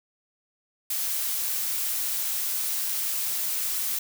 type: noise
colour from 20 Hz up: blue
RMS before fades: -28 dBFS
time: 0.9-3.99 s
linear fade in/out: 5 ms
effects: none